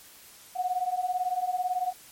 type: beating tone pair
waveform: sine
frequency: 719 / 737 Hz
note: F#5 / F#5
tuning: -50 / -7 cents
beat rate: 18 Hz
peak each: -30 / -28 dBFS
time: 0.55-1.93 s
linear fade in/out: 20 ms
effects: white hiss -51 dBFS RMS until 2.11 s + MP3 64 kbps